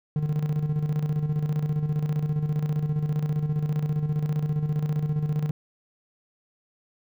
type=tone with tremolo; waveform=triangle; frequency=150.9 Hz; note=D3; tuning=47 cents sharp; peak=-19 dBFS; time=0.16-5.51 s; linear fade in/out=2 ms; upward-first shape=square; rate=15 Hz; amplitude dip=55%; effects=none